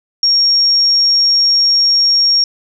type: tone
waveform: sine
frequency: 5560 Hz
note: F8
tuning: 9 cents flat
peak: -8 dBFS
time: 0.23-2.44 s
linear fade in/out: 2 ms
effects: none